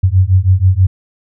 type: beating tone pair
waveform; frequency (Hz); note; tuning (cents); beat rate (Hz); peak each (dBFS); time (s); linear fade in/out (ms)
sine; 90.6 / 96.8; F#2 / G2; -36 / -21; 6.2; -10; 0.03-0.87; 10
effects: none